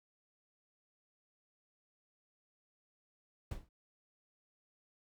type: noise with exponential decay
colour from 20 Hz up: brown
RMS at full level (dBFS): -34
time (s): 3.51-3.69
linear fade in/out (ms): 5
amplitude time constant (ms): 39
effects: none